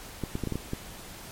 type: clicks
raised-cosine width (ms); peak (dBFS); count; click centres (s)
3; -17; 7; 0.237 / 0.354 / 0.437 / 0.473 / 0.523 / 0.556 / 0.734
effects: pink hiss -44 dBFS RMS until 1.31 s + MP3 64 kbps